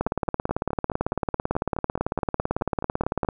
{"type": "two click trains", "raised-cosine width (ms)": 1, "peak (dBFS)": [-9, -17], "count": [60, 16], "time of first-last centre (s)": [[0.01, 3.288], [0.07, 3.248]], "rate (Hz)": [18, 4.72], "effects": []}